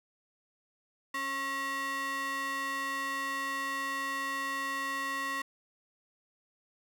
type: ring-modulated tone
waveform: square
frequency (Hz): 408.2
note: G#4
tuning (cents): -30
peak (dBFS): -30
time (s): 1.14-5.42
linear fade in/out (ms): 5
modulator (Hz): 1500
effects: none